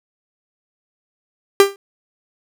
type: tone with exponential decay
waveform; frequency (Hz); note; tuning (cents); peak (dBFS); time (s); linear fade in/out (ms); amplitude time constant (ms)
45% pulse; 396.7; G4; +21; -3; 1.6-1.76; 1; 34
effects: none